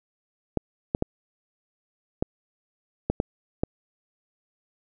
clicks, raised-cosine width 2 ms, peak -9 dBFS, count 7, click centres 0.573 / 0.949 / 1.024 / 2.225 / 3.1 / 3.201 / 3.635 s, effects none

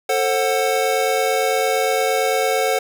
square chord, F# diminished, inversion first, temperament just, 444 / 532.8 / 740 Hz, A4 / C5 / F#5, +16 / +31 / 0 cents, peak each -22 dBFS, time 0.09-2.79 s, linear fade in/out 5 ms, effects none

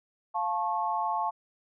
sine chord, F augmented, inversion none, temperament just, 698.5 / 873.1 / 1091.3 Hz, F5 / A5 / C#6, 0 / -14 / -27 cents, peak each -33 / -29 / -32 dBFS, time 0.34-1.31 s, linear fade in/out 20 ms, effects none

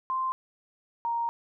sine tone pair in turn, 1044 / 933.7 Hz, C6 / A#5, -4 / +3 cents, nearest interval major second, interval 193 cents, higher first, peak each -26 dBFS, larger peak neither, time 0.1-0.32 / 1.05-1.29 s, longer second, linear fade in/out 0 ms, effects none

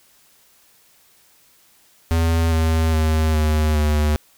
square tone with pitch steps, 82.41 / 80.57 / 78.78 / 77.02 / 75.31 Hz, E2 / E2 / D#2 / D#2 / D2, 0 / -39 / +22 / -17 / +44 cents, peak -16 dBFS, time 2.11-4.16 s, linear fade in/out 0 ms, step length 410 ms, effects white hiss -55 dBFS RMS until 4.37 s

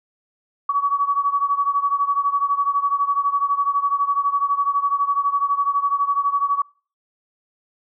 sine beating tone pair, 1129 / 1141 Hz, C#6 / C#6, +31 / +50 cents, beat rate 12 Hz, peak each -19 / -22 dBFS, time 0.69-6.62 s, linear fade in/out 5 ms, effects noise-tail reverb RT60 0.4 s tail -24 dB re dry

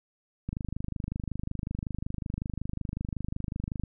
click train, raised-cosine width 5 ms, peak -20 dBFS, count 86, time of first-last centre 0.49-3.836 s, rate 25.4 Hz, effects none

